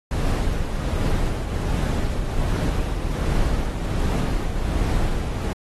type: noise with tremolo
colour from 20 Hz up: brown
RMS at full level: -20 dBFS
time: 0.11-5.53 s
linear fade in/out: 2 ms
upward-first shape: triangle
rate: 1.3 Hz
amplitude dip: 50%
effects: AAC 32 kbps